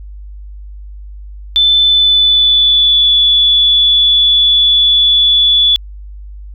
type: tone with pitch glide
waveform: sine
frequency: 3520 to 3440 Hz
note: A7 to A7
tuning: 0 to -40 cents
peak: -6 dBFS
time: 1.56-5.76 s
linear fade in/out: 0 ms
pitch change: -40 cents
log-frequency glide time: 1.79-3.14 s
effects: added 50 Hz sine -27 dBFS peak until 6.54 s